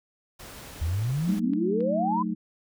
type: noise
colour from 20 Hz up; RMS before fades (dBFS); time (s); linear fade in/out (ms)
pink; -43; 0.39-1.4; 10
type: exponential sweep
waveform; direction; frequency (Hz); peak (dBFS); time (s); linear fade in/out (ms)
sine; up; 74.5 to 1046.5; -24; 0.81-2.23; 10
type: clicks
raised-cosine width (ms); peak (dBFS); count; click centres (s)
0.3; -33; 6; 0.859 / 0.935 / 1.159 / 1.302 / 1.535 / 1.806
type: chord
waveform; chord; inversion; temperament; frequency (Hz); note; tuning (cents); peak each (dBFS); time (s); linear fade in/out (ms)
sine; D# diminished; first; equal; 185 / 220 / 311.1; F#3 / A3 / D#4; 0 / 0 / 0; -30 / -29 / -33; 1.27-2.35; 20
effects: none